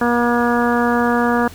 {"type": "harmonic tone", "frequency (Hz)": 239.3, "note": "A#3", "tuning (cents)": 46, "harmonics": [1, 2, 3, 4, 5, 6, 7], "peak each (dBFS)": [-17, -20, -22, -23, -24, -25, -25], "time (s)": [0.01, 1.48], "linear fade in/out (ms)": 5, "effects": ["added 83 Hz sine -40 dBFS peak until 1.54 s", "pink hiss -40 dBFS RMS until 1.54 s"]}